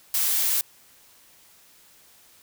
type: noise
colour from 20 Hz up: blue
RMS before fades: -23 dBFS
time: 0.14-0.61 s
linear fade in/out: 2 ms
effects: white hiss -55 dBFS RMS until 2.42 s